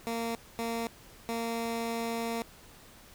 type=tone bursts at uneven times; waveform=15% pulse; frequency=230.4 Hz; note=A#3; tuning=20 cents flat; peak=-25 dBFS; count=3; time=0.07-0.35 / 0.59-0.87 / 1.29-2.42 s; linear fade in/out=0 ms; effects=pink hiss -54 dBFS RMS until 3.14 s